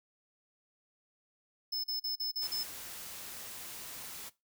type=tone bursts; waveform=square; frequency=5230 Hz; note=E8; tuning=15 cents flat; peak=-33 dBFS; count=6; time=1.72-2.635 s; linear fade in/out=10 ms; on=120 ms; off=39 ms
type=noise; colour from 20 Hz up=white; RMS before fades=-45 dBFS; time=2.41-4.3 s; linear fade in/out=20 ms
effects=noise-tail reverb RT60 0.2 s tail -17 dB re dry